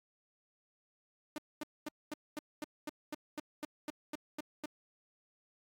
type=tone bursts; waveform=sawtooth; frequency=301 Hz; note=D4; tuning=43 cents sharp; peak=-34 dBFS; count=14; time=1.36-4.658 s; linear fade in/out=2 ms; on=22 ms; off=230 ms; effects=AAC 48 kbps